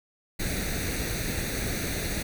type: noise with comb filter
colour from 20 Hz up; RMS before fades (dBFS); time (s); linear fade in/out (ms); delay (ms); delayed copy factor
pink; -30; 0.39-2.23; 10; 0.48; +0.7
effects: none